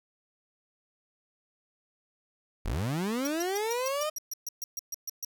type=linear sweep; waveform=30% pulse; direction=up; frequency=32.7 to 624 Hz; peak=-26 dBFS; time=2.65-4.1 s; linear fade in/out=10 ms
type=tone bursts; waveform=sawtooth; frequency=5700 Hz; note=F8; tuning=34 cents sharp; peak=-30 dBFS; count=14; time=3.25-5.248 s; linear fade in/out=2 ms; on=22 ms; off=130 ms
effects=10-bit